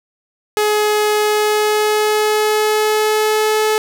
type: tone with pitch glide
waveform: sawtooth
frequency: 422.4 to 431.3 Hz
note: G#4 to A4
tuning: +29 to -35 cents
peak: -9 dBFS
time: 0.57-3.78 s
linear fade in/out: 0 ms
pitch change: +36 cents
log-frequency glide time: 1.18-3.65 s
effects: none